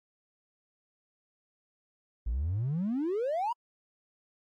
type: exponential sweep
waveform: triangle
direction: up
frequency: 51 to 987.8 Hz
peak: -25 dBFS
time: 2.26-3.53 s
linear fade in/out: 10 ms
effects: tanh soft clip ceiling -24 dBFS + AAC 64 kbps